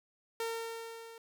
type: tone with level ramp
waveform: sawtooth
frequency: 456.7 Hz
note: A#4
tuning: 36 cents flat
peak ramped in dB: -29 to -45 dBFS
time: 0.4-1.18 s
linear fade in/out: 2 ms
effects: none